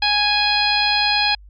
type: harmonic tone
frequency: 830.6 Hz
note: G#5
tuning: in tune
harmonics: 1 / 2 / 3 / 4 / 5 / 6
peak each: -21 / -24 / -21 / -23 / -20 / -25 dBFS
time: 0.02-1.35 s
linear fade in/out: 5 ms
effects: added 50 Hz sine -40 dBFS peak until 1.49 s + MP3 96 kbps